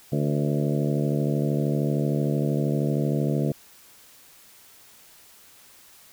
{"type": "harmonic tone with a mistuned harmonic", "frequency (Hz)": 73, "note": "D2", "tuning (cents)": -10, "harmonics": [2, 3, 4, 5, 6, 7, 8, 9], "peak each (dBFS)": [-24, -28, -30, -32, -34, -35, -36, -37], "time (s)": [0.12, 3.52], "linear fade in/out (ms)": 5, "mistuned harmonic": 6, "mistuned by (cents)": 48, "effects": ["white hiss -52 dBFS RMS until 6.12 s"]}